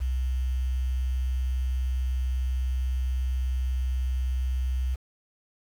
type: tone with quantisation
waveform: sine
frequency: 63.7 Hz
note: C2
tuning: 46 cents flat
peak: -24 dBFS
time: 0-4.96 s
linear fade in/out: 20 ms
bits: 8
effects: none